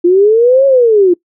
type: linear two-way sweep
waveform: sine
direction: up then down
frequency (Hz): 340.6 to 554.4 to 340.6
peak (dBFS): -4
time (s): 0.04-1.14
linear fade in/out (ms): 10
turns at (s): 0.66
effects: noise-tail reverb RT60 0.1 s tail -21 dB re dry